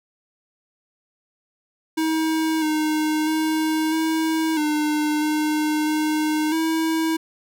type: tone with pitch steps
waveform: square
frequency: 318.6 / 308.8 / 314.4 / 319.9 / 301.9 / 305.1 / 307.5 / 322.5 Hz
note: D#4 / D#4 / D#4 / D#4 / D4 / D#4 / D#4 / E4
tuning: +41 / -13 / +18 / +48 / +48 / -34 / -20 / -38 cents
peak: -20 dBFS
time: 1.97-7.17 s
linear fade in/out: 10 ms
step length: 650 ms
effects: none